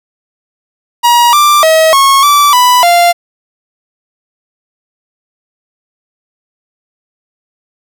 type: tone with pitch steps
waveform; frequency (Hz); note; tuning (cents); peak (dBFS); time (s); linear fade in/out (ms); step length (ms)
45% pulse; 955 / 1181 / 639 / 1094 / 1161 / 990 / 695; A#5 / D6 / D#5 / C#6 / D6 / B5 / F5; +42 / +9 / +46 / -23 / -20 / +4 / -9; -4; 1.03-3.13; 20; 300
effects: none